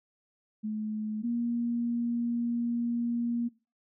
sine tone pair in turn, 214.8 / 236.6 Hz, A3 / A#3, -41 / +26 cents, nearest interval major second, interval 167 cents, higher second, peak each -30 / -27 dBFS, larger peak second, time 0.63-1.23 / 1.23-3.49 s, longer second, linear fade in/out 20 ms, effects noise-tail reverb RT60 0.3 s tail -20 dB re dry

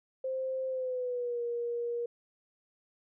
sine tone with pitch glide, 523.3 to 474.4 Hz, C5 to A#4, 0 to +30 cents, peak -31 dBFS, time 0.24-2.06 s, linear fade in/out 5 ms, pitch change -170 cents, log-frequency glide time 0.68-1.42 s, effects none

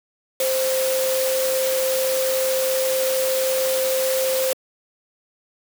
sine tone in noise, 523.3 Hz, C5, in tune, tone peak -19 dBFS, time 0.4-4.53 s, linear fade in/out 2 ms, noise white, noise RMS -26 dBFS, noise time 0.4-4.53 s, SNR +4 dB, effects high-pass 300 Hz 12 dB/octave

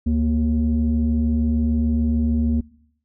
sine tone pair together, 73.42 / 233.5 Hz, D2 / A#3, 0 / +3 cents, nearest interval octave + minor sixth, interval 2003 cents, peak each -18 / -18 dBFS, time 0.06-2.61 s, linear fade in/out 10 ms, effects noise-tail reverb RT60 0.7 s tail -23 dB re dry + tanh soft clip ceiling -12 dBFS

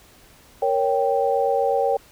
sine chord, G diminished, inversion first, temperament equal, 466.2 / 554.4 / 784 Hz, Bb4 / Db5 / G5, 0 / 0 / 0 cents, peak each -22 dBFS, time 0.62-1.97 s, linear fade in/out 5 ms, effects pink hiss -51 dBFS RMS until 2.11 s

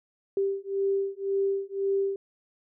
sine beating tone pair, 392 / 393.9 Hz, G4 / G4, 0 / +8 cents, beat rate 1.9 Hz, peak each -28 dBFS, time 0.37-2.16 s, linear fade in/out 2 ms, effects none

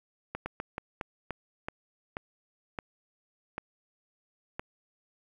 slowing click train, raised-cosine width 0.5 ms, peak -19 dBFS, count 11, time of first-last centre 0.35-4.595 s, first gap 110 ms, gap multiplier 1.28, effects 9-bit

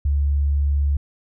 sine tone, 71.3 Hz, C#2, 49 cents sharp, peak -16 dBFS, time 0.05-0.97 s, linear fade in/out 5 ms, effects none

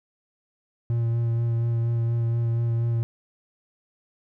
triangle tone with vibrato, 116.54 Hz, A#2, in tune, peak -19 dBFS, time 0.9-3.03 s, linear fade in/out 0 ms, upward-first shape sine, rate 4.2 Hz, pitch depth 16 cents each way, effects none

